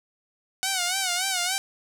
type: tone with vibrato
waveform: 5% pulse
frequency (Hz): 740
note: F#5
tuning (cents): 0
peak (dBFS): -12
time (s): 0.63-1.58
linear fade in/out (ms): 0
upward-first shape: sine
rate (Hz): 3.5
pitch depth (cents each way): 94
effects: none